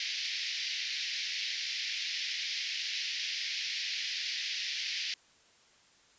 white band-pass noise, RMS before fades -36 dBFS, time 0-5.14 s, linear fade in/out 2 ms, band 1900 to 5400 Hz, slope 48 dB/octave, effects white hiss -63 dBFS RMS until 6.18 s + resampled to 16000 Hz

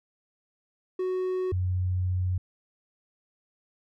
triangle / sine tone pair in turn, 370 / 91.44 Hz, F#4 / F#2, 0 / -20 cents, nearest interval 2 octaves, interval 2420 cents, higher first, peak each -24 dBFS, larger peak neither, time 0.99-1.52 / 1.52-2.38 s, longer second, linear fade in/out 5 ms, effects none

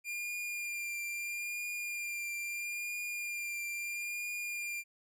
45% pulse tone with vibrato, 2400 Hz, D7, 37 cents sharp, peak -36 dBFS, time 0.04-4.84 s, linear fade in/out 50 ms, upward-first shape triangle, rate 0.76 Hz, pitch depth 22 cents each way, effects none

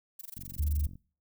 violet noise bursts, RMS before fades -42 dBFS, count 16, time 0.19-0.858 s, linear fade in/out 5 ms, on 23 ms, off 20 ms
click train, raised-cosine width 5 ms, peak -35 dBFS, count 28, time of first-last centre 0.37-0.956 s, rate 46.1 Hz
sine tone, 74 Hz, D2, 14 cents sharp, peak -26 dBFS, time 0.59-0.87 s, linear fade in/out 5 ms
effects noise-tail reverb RT60 0.4 s tail -22 dB re dry

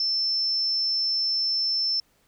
sine tone, 5320 Hz, E8, 15 cents sharp, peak -22 dBFS, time 0-2 s, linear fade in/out 2 ms, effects pink hiss -65 dBFS RMS until 2.27 s

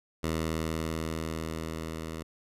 10% pulse tone with level ramp, 80.4 Hz, E2, 43 cents flat, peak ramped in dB -20 to -28 dBFS, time 0.23-2.23 s, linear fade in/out 10 ms, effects resampled to 32000 Hz

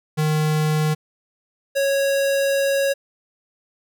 square tone pair in turn, 154 / 552 Hz, D#3 / C#5, -17 / -7 cents, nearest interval octave + minor seventh, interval 2210 cents, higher second, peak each -18 dBFS, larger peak neither, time 0.17-0.95 / 1.75-2.94 s, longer second, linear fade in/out 20 ms, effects none

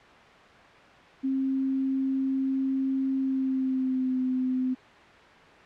sine tone with pitch glide, 267 to 256.6 Hz, C4 to C4, +35 to -34 cents, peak -24 dBFS, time 1.23-4.75 s, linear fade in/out 20 ms, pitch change -69 cents, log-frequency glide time 3.19-4.2 s, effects white hiss -50 dBFS RMS until 5.65 s + low-pass 2000 Hz 12 dB/octave

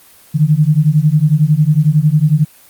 sine beating tone pair, 146.83 / 157.83 Hz, D3 / D#3, 0 / +25 cents, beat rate 11 Hz, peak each -11 dBFS, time 0.34-2.45 s, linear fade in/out 20 ms, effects white hiss -44 dBFS RMS until 2.69 s + Opus 24 kbps

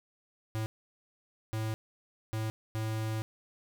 square tone bursts at uneven times, 110 Hz, A2, in tune, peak -32 dBFS, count 4, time 0.55-0.66 / 1.53-1.74 / 2.33-2.5 / 2.75-3.22 s, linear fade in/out 0 ms, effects none

